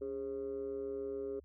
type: tone with amplitude modulation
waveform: sine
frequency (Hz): 408.8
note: G#4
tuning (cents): -27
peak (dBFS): -32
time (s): 0.01-1.4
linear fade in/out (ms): 10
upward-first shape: sine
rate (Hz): 127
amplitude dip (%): 85
effects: tanh soft clip ceiling -31 dBFS + added 72 Hz sine -58 dBFS peak until 1.44 s